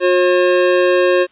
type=tone pair together; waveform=square; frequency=359.9 / 539.2 Hz; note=F#4 / C#5; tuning=-48 / -48 cents; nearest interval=perfect fifth; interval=700 cents; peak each=-14 dBFS; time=0-1.27 s; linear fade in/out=50 ms; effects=white hiss -52 dBFS RMS until 1.31 s + resampled to 8000 Hz